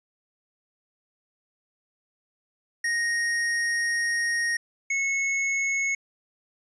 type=tone pair in turn; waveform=square; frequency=1867 / 2191 Hz; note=A#6 / C#7; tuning=+2 / -21 cents; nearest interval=minor third; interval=277 cents; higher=second; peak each=-24 dBFS; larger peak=neither; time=2.84-4.57 / 4.9-5.95 s; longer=first; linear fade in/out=5 ms; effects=resampled to 22050 Hz